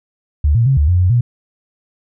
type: tone with pitch steps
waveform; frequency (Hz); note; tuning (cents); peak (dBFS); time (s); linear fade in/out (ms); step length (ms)
sine; 73.7 / 116.3 / 134.9 / 73.6 / 89.1 / 90.7 / 120.7; D2 / A#2 / C#3 / D2 / F2 / F#2 / B2; +7 / -4 / -47 / +4 / +35 / -34 / -39; -9; 0.44-1.21; 5; 110
effects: none